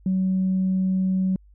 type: tone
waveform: sine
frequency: 187.9 Hz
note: F#3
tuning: 27 cents sharp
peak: -18 dBFS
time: 0.06-1.36 s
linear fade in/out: 2 ms
effects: tanh soft clip ceiling -15 dBFS + added 50 Hz sine -49 dBFS peak until 1.54 s